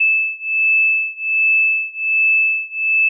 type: beating tone pair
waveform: sine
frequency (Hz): 2623 / 2624.3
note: E7 / E7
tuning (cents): -9 / -8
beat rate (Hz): 1.3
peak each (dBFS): -16 / -17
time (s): 0-3.09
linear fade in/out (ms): 10
effects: none